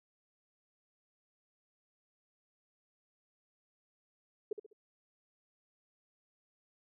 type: tone with echo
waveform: sine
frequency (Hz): 421.7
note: G#4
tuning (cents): +26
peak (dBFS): -31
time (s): 4.51-4.53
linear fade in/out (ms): 5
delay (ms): 67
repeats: 3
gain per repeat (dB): -9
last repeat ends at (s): 4.731
effects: none